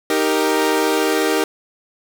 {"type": "chord", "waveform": "sawtooth", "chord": "Eb major", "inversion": "none", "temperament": "equal", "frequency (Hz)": [311.1, 392, 466.2], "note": ["Eb4", "G4", "Bb4"], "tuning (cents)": [0, 0, 0], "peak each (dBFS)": -16, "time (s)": [0.1, 1.44], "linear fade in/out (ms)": 2, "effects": []}